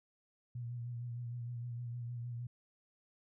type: tone with vibrato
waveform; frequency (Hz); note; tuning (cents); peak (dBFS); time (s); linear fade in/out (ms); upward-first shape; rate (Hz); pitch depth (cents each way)
sine; 120; B2; -49; -39; 0.55-2.47; 5; sine; 6.5; 36
effects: none